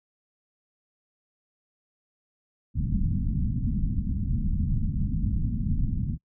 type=low-pass noise; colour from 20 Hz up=pink; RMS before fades=-26 dBFS; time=2.74-6.18 s; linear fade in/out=50 ms; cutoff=240 Hz; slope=48 dB/octave; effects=noise-tail reverb RT60 0.1 s tail -26 dB re dry